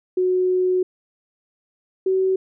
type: tone pair in turn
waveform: sine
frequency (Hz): 367.4 / 378.2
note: F#4 / F#4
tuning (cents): -12 / +38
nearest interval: minor second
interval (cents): 50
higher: second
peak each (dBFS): -16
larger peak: neither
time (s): 0.17-0.83 / 2.06-2.36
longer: first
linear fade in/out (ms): 5
effects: none